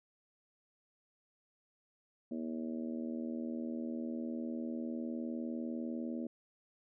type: harmonic tone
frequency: 79.9 Hz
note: D#2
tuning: 47 cents sharp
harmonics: 3 / 4 / 5 / 6 / 7 / 8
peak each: -38 / -43 / -50 / -55 / -49 / -54 dBFS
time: 2.31-6.27 s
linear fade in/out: 5 ms
effects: none